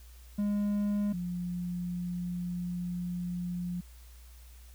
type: tone pair in turn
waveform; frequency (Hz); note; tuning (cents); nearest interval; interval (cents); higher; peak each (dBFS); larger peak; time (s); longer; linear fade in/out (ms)
triangle / sine; 205.2 / 177.17; G#3 / F3; -21 / +25; minor third; 254; first; -25 / -32; first; 0.38-1.13 / 1.13-3.81; second; 10
effects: added 60 Hz sine -49 dBFS peak until 4.74 s + white hiss -60 dBFS RMS until 4.74 s